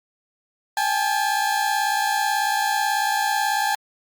30% pulse tone pair together, 801.8 / 860 Hz, G5 / A5, +39 / -40 cents, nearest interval minor second, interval 121 cents, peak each -20 / -20 dBFS, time 0.77-3.75 s, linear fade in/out 2 ms, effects Opus 48 kbps

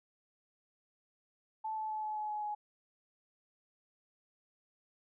sine tone with pitch steps, 874 / 868 / 862 / 856 / 850.1 / 844.2 / 838.4 Hz, A5 / A5 / A5 / A5 / G#5 / G#5 / G#5, -12 / -24 / -36 / -48 / +40 / +28 / +16 cents, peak -35 dBFS, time 1.64-2.55 s, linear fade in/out 10 ms, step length 130 ms, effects none

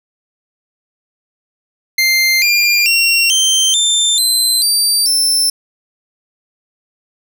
25% pulse tone with pitch steps, 2100 / 2398 / 2739 / 3128 / 3573 / 4080 / 4660 / 5322 Hz, C7 / D7 / F7 / G7 / A7 / C8 / D8 / E8, +6 / +36 / -34 / -4 / +26 / -44 / -14 / +16 cents, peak -6 dBFS, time 1.98-5.5 s, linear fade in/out 5 ms, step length 440 ms, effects none

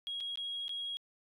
sine tone with dropouts, 3296 Hz, G#7, 14 cents flat, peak -35 dBFS, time 0.07-0.97 s, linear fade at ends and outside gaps 0 ms, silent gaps 0.203-0.207 / 0.357-0.374 / 0.681-0.693 s, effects tanh soft clip ceiling -32 dBFS

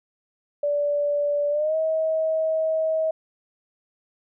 sine tone with pitch glide, 581 to 637.3 Hz, D5 to D#5, -19 to +41 cents, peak -20 dBFS, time 0.63-3.11 s, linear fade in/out 5 ms, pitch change +160 cents, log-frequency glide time 1.5-1.76 s, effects none

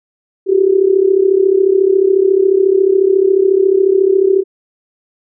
sine tone with amplitude modulation, 384.9 Hz, G4, 32 cents flat, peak -4 dBFS, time 0.46-4.44 s, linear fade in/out 50 ms, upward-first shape sine, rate 34.1 Hz, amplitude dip 80%, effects none

